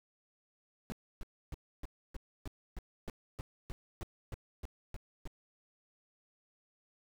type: noise bursts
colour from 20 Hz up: brown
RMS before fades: -40 dBFS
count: 15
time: 0.9-5.275 s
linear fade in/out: 0 ms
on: 21 ms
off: 290 ms
effects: none